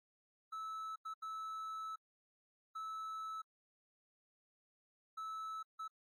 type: tone bursts at uneven times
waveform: triangle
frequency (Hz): 1306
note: E6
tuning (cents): -17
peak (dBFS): -40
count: 6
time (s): 0.52-0.96 / 1.05-1.14 / 1.22-1.96 / 2.75-3.42 / 5.17-5.63 / 5.79-5.88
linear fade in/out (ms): 10
effects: AAC 48 kbps